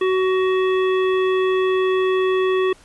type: harmonic tone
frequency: 374.5 Hz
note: F#4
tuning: 21 cents sharp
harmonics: 1 / 3 / 5 / 7 / 9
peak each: -16 / -26 / -30 / -33 / -35 dBFS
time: 0.01-2.73 s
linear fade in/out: 5 ms
effects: pink hiss -50 dBFS RMS until 2.84 s + resampled to 24000 Hz